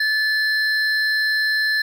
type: tone pair together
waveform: triangle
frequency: 1740 / 4131 Hz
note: A6 / C8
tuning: -20 / -23 cents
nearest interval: octave + minor third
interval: 1497 cents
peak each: -16 / -24 dBFS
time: 0-1.82 s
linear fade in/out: 5 ms
effects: none